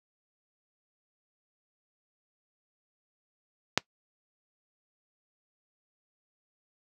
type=click; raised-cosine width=0.2 ms; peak=-3 dBFS; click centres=3.776 s; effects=noise-tail reverb RT60 0.1 s tail -23 dB re dry + high-pass 100 Hz 12 dB/octave